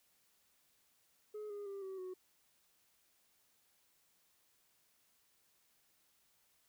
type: tone with pitch steps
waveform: sine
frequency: 423.5 / 409.3 / 395.6 / 382.3 / 369.5 Hz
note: G#4 / G#4 / G4 / G4 / F#4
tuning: +34 / -25 / +16 / -43 / -2 cents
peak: -40 dBFS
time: 1.34-2.14 s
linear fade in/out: 10 ms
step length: 160 ms
effects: tanh soft clip ceiling -42 dBFS + white hiss -74 dBFS RMS until 6.68 s